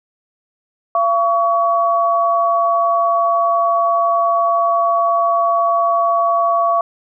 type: tone pair together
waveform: sine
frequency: 682 / 1127.9 Hz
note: F5 / C#6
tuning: -41 / +30 cents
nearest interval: major sixth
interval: 871 cents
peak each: -15 dBFS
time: 0.95-6.81 s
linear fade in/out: 2 ms
effects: none